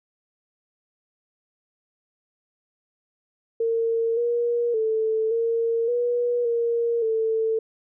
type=tone with pitch steps; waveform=sine; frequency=457.1 / 474.9 / 440.7 / 459.9 / 483 / 467.7 / 445.1 Hz; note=A#4 / A#4 / A4 / A#4 / B4 / A#4 / A4; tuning=-34 / +32 / +3 / -23 / -39 / +6 / +20 cents; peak=-20 dBFS; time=3.6-7.59 s; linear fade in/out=5 ms; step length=570 ms; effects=none